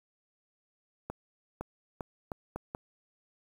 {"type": "accelerating click train", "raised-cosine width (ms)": 1, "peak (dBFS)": -22, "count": 6, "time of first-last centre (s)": [1.1, 2.749], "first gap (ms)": 510, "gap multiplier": 0.78, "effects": ["8-bit"]}